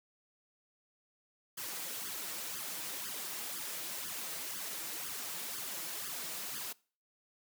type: noise with flanger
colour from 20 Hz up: white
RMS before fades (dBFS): -41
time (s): 1.57-6.73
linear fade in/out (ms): 10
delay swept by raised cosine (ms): 0.61 to 6.41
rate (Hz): 2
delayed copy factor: +0.85
effects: noise-tail reverb RT60 0.4 s tail -23 dB re dry + high-pass 150 Hz 12 dB/octave